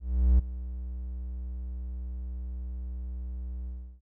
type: tone with ADSR envelope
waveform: triangle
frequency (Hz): 61.74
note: B1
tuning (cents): 0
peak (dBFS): -14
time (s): 0-4.01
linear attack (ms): 390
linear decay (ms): 8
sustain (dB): -17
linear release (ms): 340
effects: none